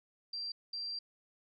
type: tone bursts at uneven times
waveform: sine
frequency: 4719 Hz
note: D8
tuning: 7 cents sharp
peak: -37 dBFS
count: 2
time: 0.33-0.52 / 0.73-0.99 s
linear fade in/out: 5 ms
effects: none